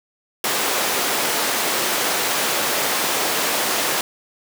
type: high-pass noise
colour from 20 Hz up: pink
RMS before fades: -21 dBFS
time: 0.44-4.01 s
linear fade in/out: 2 ms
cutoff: 410 Hz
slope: 12 dB/octave
effects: none